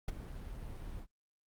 brown noise with ADSR envelope, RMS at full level -30 dBFS, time 0.08-1.07 s, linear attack 4 ms, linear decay 22 ms, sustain -14 dB, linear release 77 ms, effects Opus 48 kbps

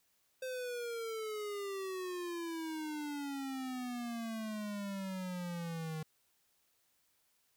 square exponential sweep, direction down, 520 to 155.5 Hz, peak -39 dBFS, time 0.42-6.03 s, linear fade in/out 5 ms, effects white hiss -75 dBFS RMS until 7.56 s

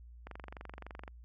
click train, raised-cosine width 0.5 ms, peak -30 dBFS, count 20, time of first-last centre 0.27-1.079 s, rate 23.5 Hz, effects added 59 Hz sine -50 dBFS peak until 1.24 s

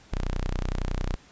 sawtooth tone, 30.87 Hz, B0, in tune, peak -22 dBFS, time 0.12-1.16 s, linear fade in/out 10 ms, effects pink hiss -54 dBFS RMS until 1.31 s + resampled to 16000 Hz

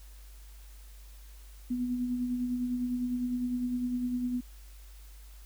sine tone with tremolo, 246.9 Hz, B3, in tune, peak -27 dBFS, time 1.7-4.41 s, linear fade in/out 10 ms, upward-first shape sine, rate 9.9 Hz, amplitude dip 40%, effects added 50 Hz sine -47 dBFS peak until 5.45 s + white hiss -59 dBFS RMS until 5.45 s

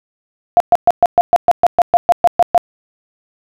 sine tone bursts, 698 Hz, F5, 1 cent flat, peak -4 dBFS, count 14, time 0.57-2.578 s, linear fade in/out 0 ms, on 32 ms, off 120 ms, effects none

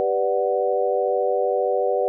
sine chord, G major seventh, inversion none, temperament equal, 392 / 493.9 / 587.3 / 740 Hz, G4 / B4 / D5 / F#5, 0 / 0 / 0 / 0 cents, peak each -25 / -22 / -24 / -26 dBFS, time 0-2.08 s, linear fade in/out 0 ms, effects none

